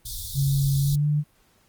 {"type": "band-stop noise", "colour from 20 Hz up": "pink", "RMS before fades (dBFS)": -32, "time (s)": [0.05, 0.96], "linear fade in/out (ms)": 10, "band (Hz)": [110, 3500], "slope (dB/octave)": 96}
{"type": "tone with pitch glide", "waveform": "sine", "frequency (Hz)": [138.59, 148.54], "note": ["C#3", "D3"], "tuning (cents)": [0, 20], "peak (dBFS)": -19, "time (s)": [0.34, 1.24], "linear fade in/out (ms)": 50, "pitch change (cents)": 120, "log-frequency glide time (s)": [0.79, 1.06]}
{"effects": ["pink hiss -62 dBFS RMS until 1.68 s", "Opus 32 kbps"]}